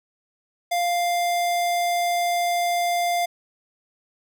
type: tone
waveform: square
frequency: 698.5 Hz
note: F5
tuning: in tune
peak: -21 dBFS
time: 0.71-3.26 s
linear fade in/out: 10 ms
effects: none